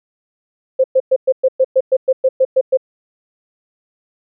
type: tone bursts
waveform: sine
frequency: 523.3 Hz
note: C5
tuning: in tune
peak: -8 dBFS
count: 13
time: 0.79-2.773 s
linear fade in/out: 10 ms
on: 51 ms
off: 110 ms
effects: none